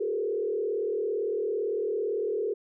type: tone with frequency modulation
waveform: sine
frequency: 426 Hz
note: G#4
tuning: 44 cents sharp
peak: -26 dBFS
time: 0-2.54 s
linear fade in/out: 10 ms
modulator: 37.8 Hz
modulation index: 1.3
effects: none